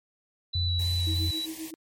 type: tone with vibrato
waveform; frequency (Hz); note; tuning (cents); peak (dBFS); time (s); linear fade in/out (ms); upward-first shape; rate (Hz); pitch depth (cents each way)
sine; 3951; B7; 0; -29; 0.53-1.46; 10; square; 3.2; 12
type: tone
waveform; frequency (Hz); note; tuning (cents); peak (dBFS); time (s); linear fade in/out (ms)
sine; 87.31; F2; 0; -25; 0.55-1.31; 5
type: band-stop noise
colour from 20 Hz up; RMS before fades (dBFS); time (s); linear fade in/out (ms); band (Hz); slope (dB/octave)
white; -42; 0.79-1.71; 5; 1100 to 1700; 96
type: tone with tremolo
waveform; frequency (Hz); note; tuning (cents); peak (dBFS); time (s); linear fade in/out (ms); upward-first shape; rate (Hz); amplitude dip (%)
sine; 319.8; D#4; +48; -32; 1.07-1.74; 0; sine; 7.6; 90
effects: MP3 64 kbps